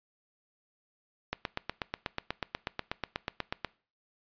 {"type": "click train", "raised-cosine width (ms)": 0.3, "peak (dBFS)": -15, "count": 20, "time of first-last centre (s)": [1.33, 3.647], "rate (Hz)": 8.2, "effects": ["noise-tail reverb RT60 0.4 s tail -22 dB re dry", "resampled to 11025 Hz"]}